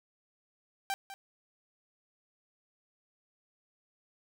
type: tone with echo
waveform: sawtooth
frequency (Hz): 784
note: G5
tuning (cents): 0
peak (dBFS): -27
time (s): 0.9-0.94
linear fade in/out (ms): 0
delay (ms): 200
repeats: 1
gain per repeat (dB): -12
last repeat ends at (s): 1.14
effects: none

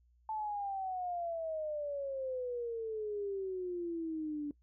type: exponential sweep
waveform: sine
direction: down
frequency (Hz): 880 to 288.7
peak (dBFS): -35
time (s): 0.29-4.51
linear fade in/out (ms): 2
effects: noise-tail reverb RT60 0.1 s tail -21 dB re dry + added 60 Hz sine -65 dBFS peak until 4.62 s

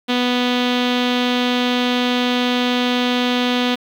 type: tone with low-pass filter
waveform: sawtooth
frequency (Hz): 246.9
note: B3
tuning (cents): 0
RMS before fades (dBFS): -18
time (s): 0.08-3.76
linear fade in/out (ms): 20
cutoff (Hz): 3500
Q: 3.9
effects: 7-bit

